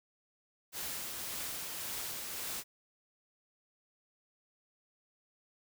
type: noise with tremolo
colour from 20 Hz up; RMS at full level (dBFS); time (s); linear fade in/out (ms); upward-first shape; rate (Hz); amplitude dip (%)
white; -39; 0.72-2.64; 50; triangle; 1.8; 30
effects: none